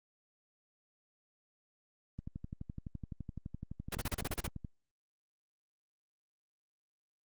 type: click train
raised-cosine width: 5 ms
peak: -29 dBFS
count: 30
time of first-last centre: 2.19-4.648 s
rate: 11.8 Hz
type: noise bursts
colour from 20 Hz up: pink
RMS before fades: -36 dBFS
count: 9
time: 3.92-4.471 s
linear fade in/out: 5 ms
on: 31 ms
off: 34 ms
effects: Opus 32 kbps